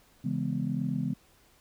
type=chord; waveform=sine; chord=C# minor seventh; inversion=none; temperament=just; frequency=138.59 / 166.31 / 207.9 / 249.5 Hz; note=C#3 / E3 / G#3 / B3; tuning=0 / +16 / +2 / +18 cents; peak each=-33 dBFS; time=0.24-1.14 s; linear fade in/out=10 ms; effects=tanh soft clip ceiling -17 dBFS + pink hiss -62 dBFS RMS until 1.6 s